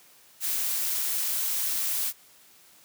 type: noise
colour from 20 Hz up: blue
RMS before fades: -28 dBFS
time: 0.4-2.13 s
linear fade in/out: 50 ms
effects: white hiss -56 dBFS RMS until 2.84 s + high-pass 100 Hz 12 dB/octave